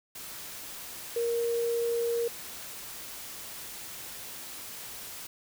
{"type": "tone in noise", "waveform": "sine", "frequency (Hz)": 468.3, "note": "A#4", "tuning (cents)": 8, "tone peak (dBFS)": -26, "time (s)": [1.16, 2.28], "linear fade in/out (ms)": 5, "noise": "white", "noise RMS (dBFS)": -42, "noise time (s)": [0.15, 5.27], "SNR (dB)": 13, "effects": []}